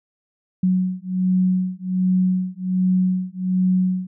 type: beating tone pair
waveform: sine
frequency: 183.9 / 185.2 Hz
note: F#3 / F#3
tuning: -10 / +2 cents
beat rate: 1.3 Hz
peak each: -20 dBFS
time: 0.63-4.07 s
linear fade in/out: 5 ms
effects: none